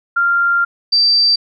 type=tone pair in turn; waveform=sine; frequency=1391 / 4670 Hz; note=F6 / D8; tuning=-7 / -11 cents; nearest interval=octave + major sixth; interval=2096 cents; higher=second; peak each=-11 / -9 dBFS; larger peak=second; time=0.16-0.65 / 0.92-1.36 s; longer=first; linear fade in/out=10 ms; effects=none